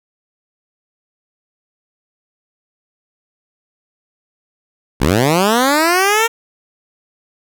10% pulse linear sweep, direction up, 57 to 466.2 Hz, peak -3 dBFS, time 5-6.28 s, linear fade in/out 20 ms, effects none

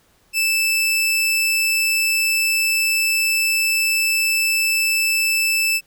sawtooth tone, 2637 Hz, E7, in tune, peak -13 dBFS, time 0.33-5.81 s, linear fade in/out 50 ms, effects pink hiss -58 dBFS RMS until 5.86 s

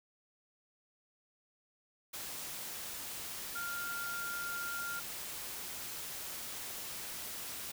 sine tone in noise, 1396.9 Hz, F6, in tune, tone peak -38 dBFS, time 3.55-5 s, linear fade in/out 10 ms, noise white, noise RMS -43 dBFS, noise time 2.13-7.72 s, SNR +2 dB, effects none

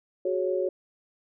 sine chord, F# suspended second, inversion none, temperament equal, 370 / 415.3 / 554.4 Hz, F#4 / G#4 / C#5, 0 / 0 / 0 cents, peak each -27 / -32 / -28 dBFS, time 0.25-0.69 s, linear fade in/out 5 ms, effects none

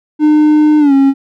triangle tone with pitch glide, 303.1 to 273.2 Hz, D#4 to C#4, -45 to -25 cents, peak -3 dBFS, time 0.19-1.14 s, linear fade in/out 50 ms, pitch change -180 cents, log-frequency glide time 0.79-0.93 s, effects none

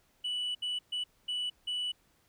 sine tone bursts at uneven times, 2960 Hz, F#7, in tune, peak -29 dBFS, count 5, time 0.24-0.55 / 0.62-0.79 / 0.92-1.04 / 1.28-1.5 / 1.67-1.92 s, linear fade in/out 10 ms, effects tanh soft clip ceiling -30 dBFS + pink hiss -69 dBFS RMS until 2.28 s

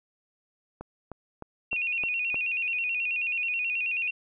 click train, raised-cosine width 1 ms, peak -24 dBFS, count 6, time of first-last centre 0.81-2.344 s, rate 3.26 Hz
sine tone with vibrato, 2600 Hz, E7, 24 cents flat, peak -26 dBFS, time 1.71-4.11 s, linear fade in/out 10 ms, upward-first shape square, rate 9.3 Hz, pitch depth 84 cents each way
effects none

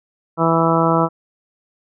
harmonic tone, 164.81 Hz, E3, in tune, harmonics 1 / 2 / 3 / 4 / 5 / 6 / 7 / 8, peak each -19 / -20 / -21 / -21 / -24 / -21 / -24 / -21 dBFS, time 0.37-1.09 s, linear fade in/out 50 ms, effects none

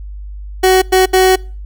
30% pulse tone bursts at uneven times, 374.3 Hz, F#4, 20 cents sharp, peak -4 dBFS, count 3, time 0.63-0.82 / 0.92-1.06 / 1.13-1.36 s, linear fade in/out 10 ms, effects noise-tail reverb RT60 0.4 s tail -25 dB re dry + added 50 Hz sine -25 dBFS peak until 1.65 s

